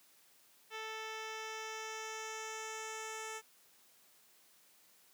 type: tone with low-pass filter sweep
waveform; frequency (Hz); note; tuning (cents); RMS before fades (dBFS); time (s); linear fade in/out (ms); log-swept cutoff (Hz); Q
10% pulse; 440; A4; 0; -44; 0.7-3.42; 50; 4300 to 8400; 2.2
effects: white hiss -66 dBFS RMS until 5.13 s + high-pass 150 Hz 12 dB/octave